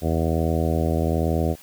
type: harmonic tone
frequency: 81.1 Hz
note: E2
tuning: 28 cents flat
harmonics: 1 / 2 / 3 / 4 / 5 / 6 / 7 / 8 / 9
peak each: -23 / -26 / -28 / -29 / -30 / -31 / -31 / -32 / -33 dBFS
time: 0.01-1.56 s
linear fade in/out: 50 ms
effects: white hiss -48 dBFS RMS until 1.62 s